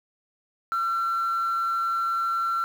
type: tone with frequency modulation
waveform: sine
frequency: 1356 Hz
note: E6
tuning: 49 cents sharp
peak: -21 dBFS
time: 0.72-2.64 s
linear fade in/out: 0 ms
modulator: 146 Hz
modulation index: 0.25
effects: tanh soft clip ceiling -21 dBFS + 8-bit